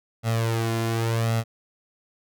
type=tone with flanger; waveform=sawtooth; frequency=114.1 Hz; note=A#2; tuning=37 cents flat; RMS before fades=-24 dBFS; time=0.23-1.44 s; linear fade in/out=50 ms; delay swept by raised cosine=1.5 to 2.9 ms; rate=0.89 Hz; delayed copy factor=+0.7; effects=none